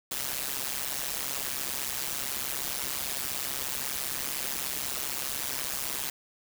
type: noise with amplitude modulation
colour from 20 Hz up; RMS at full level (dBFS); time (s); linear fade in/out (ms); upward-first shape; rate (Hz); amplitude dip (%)
white; -29; 0.11-6.1; 5; sine; 136; 95
effects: none